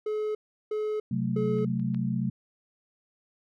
triangle tone bursts, 427 Hz, G#4, 48 cents sharp, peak -25 dBFS, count 3, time 0.06-1.65 s, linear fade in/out 5 ms, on 290 ms, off 360 ms
sine chord, F# diminished, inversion second, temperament equal, 130.81 / 185 / 220 Hz, C3 / F#3 / A3, 0 / 0 / 0 cents, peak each -30 dBFS, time 1.11-2.3 s, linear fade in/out 5 ms
clicks, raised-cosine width 0.3 ms, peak -39 / -42 / -32 dBFS, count 3, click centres 1.585 / 1.797 / 1.946 s
effects none

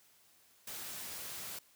white noise, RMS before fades -44 dBFS, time 0.67-1.59 s, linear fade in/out 5 ms, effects white hiss -66 dBFS RMS until 1.75 s + high-pass 60 Hz 12 dB/octave

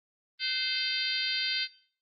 harmonic tone with a mistuned harmonic, 521 Hz, C5, 7 cents flat, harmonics 3 / 4 / 5 / 6 / 7 / 8 / 9, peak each -39 / -36 / -38 / -35 / -36 / -36 / -33 dBFS, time 0.39-1.68 s, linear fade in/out 50 ms, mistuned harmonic 3, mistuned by -34 cents, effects noise-tail reverb RT60 0.5 s tail -19 dB re dry + Opus 24 kbps

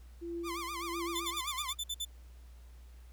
sine tone with tremolo, 340.5 Hz, F4, 44 cents flat, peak -35 dBFS, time 0.21-1.41 s, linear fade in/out 20 ms, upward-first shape triangle, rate 1.5 Hz, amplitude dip 85%
sawtooth tone with vibrato, 1112 Hz, C#6, 5 cents sharp, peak -34 dBFS, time 0.43-1.75 s, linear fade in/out 50 ms, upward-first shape sine, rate 7.8 Hz, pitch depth 160 cents each way
sawtooth tone bursts, 3520 Hz, A7, in tune, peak -31 dBFS, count 9, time 1.15-2.051 s, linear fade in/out 10 ms, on 53 ms, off 53 ms
effects added 60 Hz sine -50 dBFS peak until 3.12 s + pink hiss -66 dBFS RMS until 3.12 s

